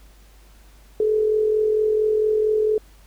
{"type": "tone with amplitude modulation", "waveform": "sine", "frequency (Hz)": 430, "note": "A4", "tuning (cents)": -40, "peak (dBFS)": -14, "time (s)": [1, 2.78], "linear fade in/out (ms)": 2, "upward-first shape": "sine", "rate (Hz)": 44.4, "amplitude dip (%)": 50, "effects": ["added 50 Hz sine -47 dBFS peak until 3.06 s", "pink hiss -55 dBFS RMS until 3.06 s"]}